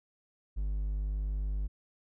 triangle tone, 50.4 Hz, G1, 49 cents sharp, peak -28 dBFS, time 0.56-1.68 s, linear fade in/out 20 ms, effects none

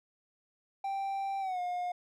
triangle tone with pitch glide, 784 to 714.8 Hz, G5 to F5, 0 to +40 cents, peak -30 dBFS, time 0.84-1.92 s, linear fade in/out 5 ms, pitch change -160 cents, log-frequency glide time 1.4-1.6 s, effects none

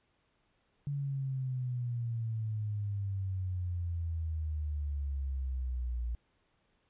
sine exponential sweep, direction down, 143.6 to 58.27 Hz, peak -32 dBFS, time 0.87-6.15 s, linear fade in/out 0 ms, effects pink hiss -74 dBFS RMS until 6.89 s + resampled to 8000 Hz

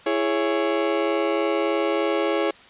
35% pulse chord, C# minor, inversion first, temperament just, 332.6 / 415.8 / 554.4 Hz, E4 / G#4 / C#5, +16 / +2 / 0 cents, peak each -23 dBFS, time 0.06-2.51 s, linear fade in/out 5 ms, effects white hiss -48 dBFS RMS until 2.69 s + resampled to 8000 Hz

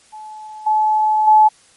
sine tone with level steps, 860 Hz, A5, 40 cents flat, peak -31 / -12 / -6 dBFS, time 0.12-1.49 s, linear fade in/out 20 ms, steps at 0.66 / 1.27 s, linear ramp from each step 10 ms, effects white hiss -51 dBFS RMS until 1.76 s + MP3 48 kbps

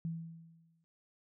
sine tone with exponential decay, 164.81 Hz, E3, in tune, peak -33 dBFS, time 0.05-0.84 s, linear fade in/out 0 ms, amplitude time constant 170 ms, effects none

